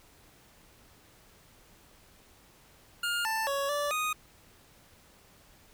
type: tone with pitch steps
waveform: 25% pulse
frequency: 1413 / 886 / 557 / 581 / 1242 Hz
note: F6 / A5 / C#5 / D5 / D#6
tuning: +20 / +12 / +8 / -19 / -3 cents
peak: -25 dBFS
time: 3.03-4.13 s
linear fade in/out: 5 ms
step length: 220 ms
effects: pink hiss -59 dBFS RMS until 5.73 s